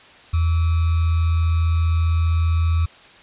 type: tone with sample-and-hold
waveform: sine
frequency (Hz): 82.41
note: E2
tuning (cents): 0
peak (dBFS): -15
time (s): 0.33-2.86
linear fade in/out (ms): 10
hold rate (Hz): 1225
effects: white hiss -46 dBFS RMS until 3.22 s + resampled to 8000 Hz